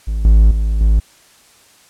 triangle tone with level steps, 53.6 Hz, A1, 45 cents flat, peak -14 / -3 / -11 / -6 dBFS, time 0.07-1 s, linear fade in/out 10 ms, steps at 0.25 / 0.51 / 0.81 s, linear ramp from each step 2 ms, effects white hiss -48 dBFS RMS until 1.89 s + low-pass 10000 Hz 12 dB/octave

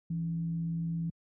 sine tone with frequency modulation, 166.1 Hz, E3, 13 cents sharp, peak -30 dBFS, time 0.1-1.1 s, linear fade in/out 5 ms, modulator 114 Hz, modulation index 0.23, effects high-pass 80 Hz 12 dB/octave

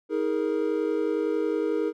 triangle chord, D# suspended fourth, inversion none, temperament equal with one note detuned, 318 / 415.3 / 466.2 Hz, D#4 / G#4 / A#4, +38 / 0 / 0 cents, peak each -26 dBFS, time 0.09-1.93 s, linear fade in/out 50 ms, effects none

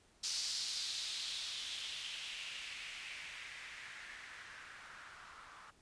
violet noise with low-pass filter sweep, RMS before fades -45 dBFS, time 0.23-5.71 s, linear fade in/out 10 ms, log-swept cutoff 5000 to 1200 Hz, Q 2.8, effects pink hiss -68 dBFS RMS until 5.81 s + resampled to 22050 Hz

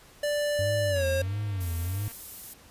square tone with pitch glide, 587.3 to 538.6 Hz, D5 to C#5, 0 to -50 cents, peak -26 dBFS, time 0.23-1.22 s, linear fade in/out 5 ms, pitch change -150 cents, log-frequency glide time 0.9-1.05 s
triangle tone with vibrato, 93.9 Hz, F#2, 26 cents sharp, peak -26 dBFS, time 0.59-2.08 s, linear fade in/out 0 ms, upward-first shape sine, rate 1.5 Hz, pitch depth 200 cents each way
click train, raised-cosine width 0.3 ms, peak -34 dBFS, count 266, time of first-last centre 0.96-2.117 s, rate 229 Hz
violet noise, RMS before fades -39 dBFS, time 1.6-2.54 s, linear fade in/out 10 ms
effects pink hiss -54 dBFS RMS until 2.7 s + resampled to 32000 Hz

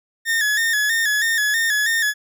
40% pulse tone with vibrato, 1760 Hz, A6, in tune, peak -16 dBFS, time 0.25-2.14 s, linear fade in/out 50 ms, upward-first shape square, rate 3.1 Hz, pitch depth 63 cents each way, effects none

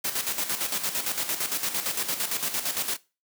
white noise with tremolo, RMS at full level -27 dBFS, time 0.04-2.97 s, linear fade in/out 10 ms, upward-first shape square, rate 8.8 Hz, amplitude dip 60%, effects noise-tail reverb RT60 0.3 s tail -21 dB re dry + high-pass 150 Hz 12 dB/octave

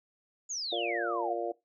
sine exponential sweep, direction down, 7040 to 659.3 Hz, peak -33 dBFS, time 0.49-1.34 s, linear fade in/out 20 ms
harmonic tone, 116.54 Hz, A#2, in tune, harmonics 3 / 4 / 5 / 6, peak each -36 / -36 / -36 / -36 dBFS, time 0.72-1.52 s, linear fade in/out 5 ms
effects noise-tail reverb RT60 0.2 s tail -20 dB re dry

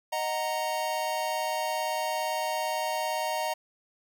square chord, D# minor, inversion none, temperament equal with one note detuned, 622.3 / 740 / 929.6 Hz, D#5 / F#5 / A#5, 0 / 0 / -5 cents, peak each -33 / -35 / -32 dBFS, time 0.12-3.54 s, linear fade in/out 10 ms, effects none

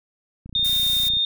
click train, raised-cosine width 5 ms, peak -26 dBFS, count 22, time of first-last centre 0.46-1.169 s, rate 29.6 Hz
sine tone, 3653 Hz, A#7, 36 cents flat, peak -18 dBFS, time 0.55-1.25 s, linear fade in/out 2 ms
blue noise, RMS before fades -30 dBFS, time 0.64-1.09 s, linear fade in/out 10 ms
effects none

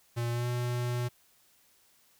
square tone with pitch glide, 118.6 to 122 Hz, A#2 to B2, +30 to -21 cents, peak -30 dBFS, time 0.16-1.09 s, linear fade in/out 20 ms, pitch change +49 cents, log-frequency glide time 0.31-0.47 s, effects white hiss -65 dBFS RMS until 2.19 s

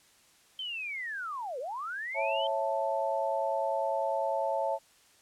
sine linear two-way sweep, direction down then up, 3136 to 471.7 to 3136 Hz, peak -34 dBFS, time 0.59-2.47 s, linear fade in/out 2 ms, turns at 1.59 s
sine chord, A major, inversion first, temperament just, 550 / 660 / 880 Hz, C#5 / E5 / A5, -14 / +2 / 0 cents, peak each -32 dBFS, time 2.14-4.79 s, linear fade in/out 50 ms
effects white hiss -62 dBFS RMS until 5.21 s + low-pass 10000 Hz 12 dB/octave

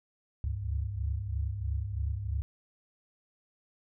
sine tone cluster, 69.9 / 73 / 101.1 Hz, C#2 / D2 / G#2, +15 / -10 / -46 cents, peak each -34 / -36 / -34 dBFS, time 0.44-2.42 s, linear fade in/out 0 ms, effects none

